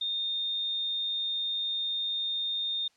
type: tone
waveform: sine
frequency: 3651 Hz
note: A#7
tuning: 37 cents flat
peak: -28 dBFS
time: 0.01-2.88 s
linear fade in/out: 5 ms
effects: white hiss -67 dBFS RMS until 2.96 s + low-pass 6000 Hz 12 dB/octave